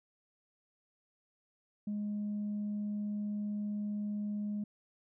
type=tone; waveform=sine; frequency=207.7 Hz; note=G#3; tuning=in tune; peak=-32 dBFS; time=1.87-4.64 s; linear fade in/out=5 ms; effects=tanh soft clip ceiling -31 dBFS